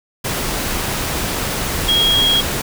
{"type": "tone in noise", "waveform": "sine", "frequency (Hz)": 3281, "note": "G#7", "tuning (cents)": -22, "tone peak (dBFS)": -12, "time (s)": [1.88, 2.41], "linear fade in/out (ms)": 10, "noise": "pink", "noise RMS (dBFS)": -21, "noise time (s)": [0.24, 2.62], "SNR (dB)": 6, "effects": []}